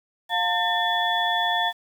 sine tone cluster, 706 / 902 / 1798 / 3426 Hz, F5 / A5 / A6 / A7, +19 / +43 / +37 / -47 cents, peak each -26 dBFS, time 0.29-1.73 s, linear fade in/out 50 ms, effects 8-bit

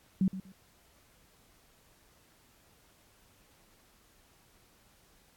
sine tone with echo, 189.2 Hz, F#3, 39 cents sharp, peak -23 dBFS, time 0.21-0.28 s, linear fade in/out 2 ms, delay 120 ms, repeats 2, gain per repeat -13 dB, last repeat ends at 0.52 s, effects pink hiss -64 dBFS RMS until 5.36 s + AAC 64 kbps

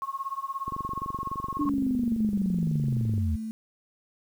sine tone with tremolo, 1088 Hz, C#6, 33 cents flat, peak -26 dBFS, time 0.02-1.69 s, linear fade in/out 0 ms, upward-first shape triangle, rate 17 Hz, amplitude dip 100%
click train, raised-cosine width 3 ms, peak -25 dBFS, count 60, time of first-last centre 0.68-3.18 s, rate 23.6 Hz
sine linear sweep, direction down, 296.6 to 76.3 Hz, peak -24 dBFS, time 1.59-3.36 s, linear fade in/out 5 ms
sine tone with pitch glide, 211.8 to 220.8 Hz, G#3 to A3, +34 to +6 cents, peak -31 dBFS, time 1.66-3.51 s, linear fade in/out 0 ms, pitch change +72 cents, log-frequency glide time 1.84-2.76 s
effects 9-bit

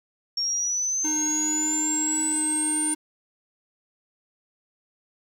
sine exponential sweep, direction up, 5510 to 9070 Hz, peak -23 dBFS, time 0.37-2.94 s, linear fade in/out 5 ms
square tone with pitch glide, 305.9 to 308.2 Hz, D#4 to D#4, -29 to -16 cents, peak -29 dBFS, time 1.04-2.95 s, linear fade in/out 10 ms, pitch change +13 cents, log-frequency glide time 1.28-2.63 s
effects 9-bit

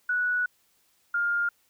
sine tone pair in turn, 1472 / 1408.4 Hz, F#6 / F6, -9 / +14 cents, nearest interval minor second, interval 77 cents, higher first, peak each -23 dBFS, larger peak neither, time 0.09-0.46 / 1.14-1.49 s, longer first, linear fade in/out 5 ms, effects white hiss -67 dBFS RMS until 1.69 s

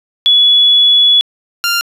sine / 15% pulse tone pair in turn, 3400 / 1393.6 Hz, G#7 / F6, +40 / -4 cents, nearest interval octave + minor third, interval 1544 cents, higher first, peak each -5 dBFS, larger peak neither, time 0.26-1.21 / 1.64-1.81 s, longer first, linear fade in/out 0 ms, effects resampled to 32000 Hz + 7-bit

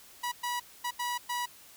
sawtooth tone bursts at uneven times, 972 Hz, B5, 28 cents flat, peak -27 dBFS, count 5, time 0.23-0.32 / 0.43-0.6 / 0.84-0.91 / 0.99-1.18 / 1.29-1.46 s, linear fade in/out 10 ms, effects white hiss -54 dBFS RMS until 1.76 s

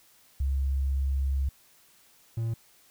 sine / triangle tone pair in turn, 67.9 / 114.19 Hz, C#2 / A#2, -35 / -35 cents, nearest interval major sixth, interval 900 cents, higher second, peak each -24 / -25 dBFS, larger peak first, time 0.4-1.49 / 2.37-2.54 s, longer first, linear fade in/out 5 ms, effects white hiss -60 dBFS RMS until 2.9 s

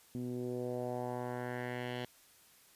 10% pulse tone with low-pass filter sweep, 123.47 Hz, B2, in tune, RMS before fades -39 dBFS, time 0.15-2.05 s, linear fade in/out 0 ms, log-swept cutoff 250 to 3400 Hz, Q 2.1, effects white hiss -63 dBFS RMS until 2.75 s + resampled to 32000 Hz

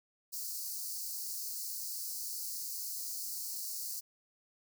white high-pass noise, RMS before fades -40 dBFS, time 0.32-4.01 s, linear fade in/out 20 ms, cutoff 4300 Hz, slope 96 dB/octave, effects none

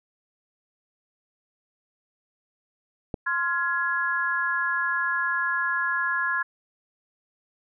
click, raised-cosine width 2 ms, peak -16 dBFS, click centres 3.142 s
sine chord, F minor, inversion second, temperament equal with one note detuned, 1046.5 / 1396.9 / 1679.6 Hz, C6 / F6 / Ab6, 0 / 0 / +19 cents, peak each -29 / -29 / -25 dBFS, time 3.26-6.43 s, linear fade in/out 10 ms
effects none

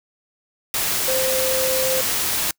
sine tone in noise, 521 Hz, C5, 7 cents flat, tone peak -21 dBFS, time 1.08-2.01 s, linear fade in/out 2 ms, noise white, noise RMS -22 dBFS, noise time 0.74-2.51 s, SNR -2 dB, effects noise-tail reverb RT60 0.1 s tail -26 dB re dry

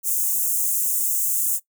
white high-pass noise, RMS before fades -22 dBFS, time 0.03-1.6 s, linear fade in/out 50 ms, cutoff 6700 Hz, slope 48 dB/octave, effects noise-tail reverb RT60 0.1 s tail -18 dB re dry

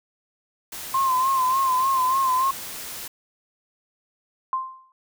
white noise, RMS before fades -35 dBFS, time 0.72-3.08 s, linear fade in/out 5 ms
sine tone with vibrato, 1046.5 Hz, C6, in tune, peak -18 dBFS, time 0.94-2.51 s, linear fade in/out 5 ms, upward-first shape sine, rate 3.4 Hz, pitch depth 58 cents each way
sine tone with exponential decay, 1046.5 Hz, C6, in tune, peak -19 dBFS, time 4.53-4.92 s, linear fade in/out 1 ms, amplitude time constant 83 ms
effects none

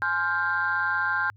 sine tone cluster, 844 / 1046 / 1402 / 1577 Hz, G#5 / C6 / F6 / G6, +28 / -1 / +6 / +10 cents, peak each -32 / -30 / -27 / -25 dBFS, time 0.02-1.3 s, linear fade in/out 0 ms, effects tanh soft clip ceiling -15 dBFS + added 103 Hz sine -50 dBFS peak until 1.36 s

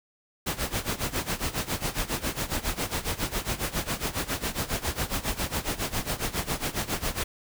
pink noise with tremolo, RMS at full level -27 dBFS, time 0.46-7.24 s, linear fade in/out 10 ms, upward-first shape sine, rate 7.3 Hz, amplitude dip 85%, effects none

